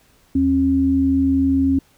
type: tone pair together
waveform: sine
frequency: 79.2 / 270.4 Hz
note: D#2 / C#4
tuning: +31 / -43 cents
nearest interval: octave + major sixth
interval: 2126 cents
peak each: -23 / -14 dBFS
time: 0.35-1.79 s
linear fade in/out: 5 ms
effects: pink hiss -56 dBFS RMS until 1.97 s